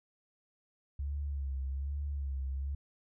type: tone with vibrato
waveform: sine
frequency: 69.3 Hz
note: C#2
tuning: in tune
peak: -33 dBFS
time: 0.99-2.75 s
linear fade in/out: 5 ms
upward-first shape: sine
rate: 1.2 Hz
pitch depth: 67 cents each way
effects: none